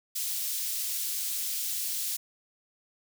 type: high-pass noise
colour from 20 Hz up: white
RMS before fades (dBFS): -32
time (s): 0.15-2.17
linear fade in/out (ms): 10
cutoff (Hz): 3900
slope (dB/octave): 12
effects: none